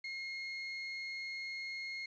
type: tone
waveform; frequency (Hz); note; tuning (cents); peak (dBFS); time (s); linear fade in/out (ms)
35% pulse; 2148; C7; +45; -38; 0.04-2.06; 5
effects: resampled to 16000 Hz + 11-bit